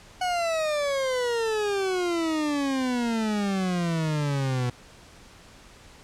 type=exponential sweep; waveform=40% pulse; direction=down; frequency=740 to 121.6 Hz; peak=-23 dBFS; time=0.21-4.7 s; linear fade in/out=5 ms; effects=pink hiss -50 dBFS RMS until 6.03 s + low-pass 8000 Hz 12 dB/octave